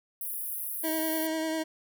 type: high-pass noise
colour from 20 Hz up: pink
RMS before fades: -35 dBFS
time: 0.21-1.27 s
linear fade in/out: 2 ms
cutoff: 10000 Hz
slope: 96 dB/octave
type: tone with vibrato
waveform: 25% pulse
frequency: 318.7 Hz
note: D#4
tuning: 42 cents sharp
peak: -25 dBFS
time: 0.83-1.64 s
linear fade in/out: 20 ms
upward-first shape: sine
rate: 10 Hz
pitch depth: 20 cents each way
effects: none